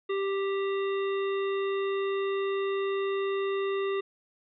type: harmonic tone with a mistuned harmonic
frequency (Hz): 392.5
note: G4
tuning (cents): +2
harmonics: 1 / 3 / 5 / 7 / 9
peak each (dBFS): -27 / -37 / -41 / -44 / -46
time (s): 0.09-4.01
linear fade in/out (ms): 10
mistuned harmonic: 9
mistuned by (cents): +60
effects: none